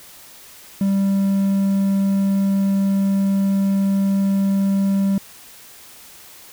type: tone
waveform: triangle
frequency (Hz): 196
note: G3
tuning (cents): 0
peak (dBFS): -13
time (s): 0.81-5.18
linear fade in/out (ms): 2
effects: white hiss -43 dBFS RMS until 6.52 s